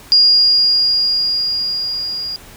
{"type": "tone with level ramp", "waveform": "sine", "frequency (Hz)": 4843, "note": "D#8", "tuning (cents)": -48, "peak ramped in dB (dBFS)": [-6, -21], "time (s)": [0.12, 2.36], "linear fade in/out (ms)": 0, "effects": ["pink hiss -40 dBFS RMS until 2.56 s"]}